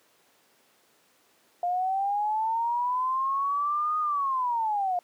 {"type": "linear two-way sweep", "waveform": "sine", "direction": "up then down", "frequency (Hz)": [698.5, 1242, 698.5], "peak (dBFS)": -24, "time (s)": [1.63, 4.99], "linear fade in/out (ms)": 2, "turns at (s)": 3.99, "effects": ["pink hiss -63 dBFS RMS until 5.03 s", "high-pass 300 Hz 12 dB/octave"]}